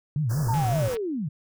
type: tone with vibrato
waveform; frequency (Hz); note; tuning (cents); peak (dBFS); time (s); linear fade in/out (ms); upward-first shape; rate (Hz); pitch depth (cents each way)
sine; 131.5; C3; +9; -22; 0.16-0.88; 2; sine; 5.3; 300
type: band-stop noise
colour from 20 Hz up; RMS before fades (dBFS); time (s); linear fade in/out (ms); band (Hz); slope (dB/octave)
pink; -36; 0.29-0.96; 20; 1700 to 4800; 96
type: linear sweep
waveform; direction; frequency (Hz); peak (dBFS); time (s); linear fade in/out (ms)
sine; down; 932.3 to 128.2; -26; 0.48-1.29; 10
type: click train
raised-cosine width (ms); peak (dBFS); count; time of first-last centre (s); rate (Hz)
0.3; -25; 82; 0.54-0.969; 189
effects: none